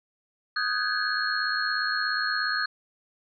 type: tone cluster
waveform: sine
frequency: 1251 / 1501 / 1609 / 1686 / 4290 Hz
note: D#6 / F#6 / G6 / G#6 / C8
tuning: +9 / +24 / +45 / +26 / +42 cents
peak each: -31 dBFS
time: 0.56-2.66 s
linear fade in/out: 5 ms
effects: none

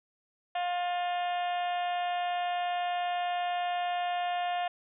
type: harmonic tone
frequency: 354.3 Hz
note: F4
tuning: 25 cents sharp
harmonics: 2 / 3 / 4 / 5 / 6 / 7 / 8 / 9 / 10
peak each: -29 / -44 / -45 / -42 / -48 / -46 / -44 / -48 / -51 dBFS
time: 0.55-4.68 s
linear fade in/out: 5 ms
effects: none

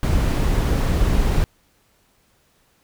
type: noise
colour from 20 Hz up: brown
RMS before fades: -18 dBFS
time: 0.03-1.44 s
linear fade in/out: 0 ms
effects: pink hiss -61 dBFS RMS until 2.83 s

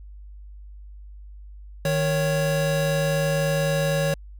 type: tone pair together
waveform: square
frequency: 155.36 / 555 Hz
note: D#3 / C#5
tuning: -2 / +2 cents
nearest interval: octave + minor seventh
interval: 2204 cents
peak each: -24 / -24 dBFS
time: 1.85-4.14 s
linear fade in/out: 2 ms
effects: added 50 Hz sine -39 dBFS peak until 4.39 s

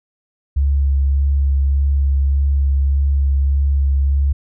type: tone with vibrato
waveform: sine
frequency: 69.3 Hz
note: C#2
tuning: in tune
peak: -12 dBFS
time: 0.56-4.33 s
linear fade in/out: 10 ms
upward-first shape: sine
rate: 1.7 Hz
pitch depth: 15 cents each way
effects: none

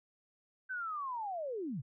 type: linear sweep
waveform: sine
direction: down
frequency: 1551 to 107.7 Hz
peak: -36 dBFS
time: 0.69-1.82 s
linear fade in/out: 20 ms
effects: none

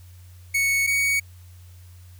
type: tone pair in turn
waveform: 45% pulse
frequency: 2217 / 2239 Hz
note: C#7 / C#7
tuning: 0 / +17 cents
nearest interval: unison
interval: 17 cents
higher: second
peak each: -19 dBFS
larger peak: neither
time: 0.54-0.87 / 0.87-1.2 s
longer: neither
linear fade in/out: 10 ms
effects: added 89 Hz sine -43 dBFS peak until 2.19 s + white hiss -57 dBFS RMS until 2.19 s

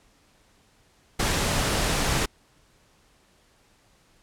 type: noise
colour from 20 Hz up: pink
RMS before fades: -24 dBFS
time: 1.19-2.26 s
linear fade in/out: 10 ms
effects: pink hiss -61 dBFS RMS until 4.22 s + low-pass 10000 Hz 12 dB/octave

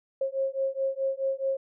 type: beating tone pair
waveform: sine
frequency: 536 / 540.7 Hz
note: C5 / C#5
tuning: +42 / -43 cents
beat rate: 4.7 Hz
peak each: -29 dBFS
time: 0.21-1.57 s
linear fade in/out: 5 ms
effects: none

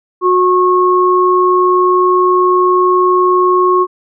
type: tone pair together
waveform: sine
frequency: 364.4 / 1092 Hz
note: F#4 / C#6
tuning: -26 / -26 cents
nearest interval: octave + perfect fifth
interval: 1900 cents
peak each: -10 dBFS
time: 0.21-3.87 s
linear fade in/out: 50 ms
effects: none

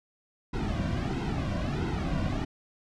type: noise with flanger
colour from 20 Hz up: brown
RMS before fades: -30 dBFS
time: 0.53-2.45 s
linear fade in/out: 10 ms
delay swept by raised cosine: 1.7 to 2.37 ms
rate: 1.5 Hz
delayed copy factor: -0.85
effects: low-pass 5000 Hz 12 dB/octave

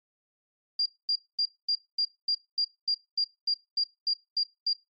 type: tone bursts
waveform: sine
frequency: 4785 Hz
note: D8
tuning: 32 cents sharp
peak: -23 dBFS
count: 14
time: 0.79-4.732 s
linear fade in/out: 5 ms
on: 68 ms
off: 230 ms
effects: noise-tail reverb RT60 0.2 s tail -18 dB re dry + MP3 48 kbps

